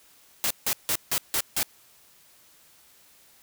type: noise bursts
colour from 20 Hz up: white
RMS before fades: -25 dBFS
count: 6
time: 0.44-1.63 s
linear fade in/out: 0 ms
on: 65 ms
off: 160 ms
effects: white hiss -57 dBFS RMS until 3.42 s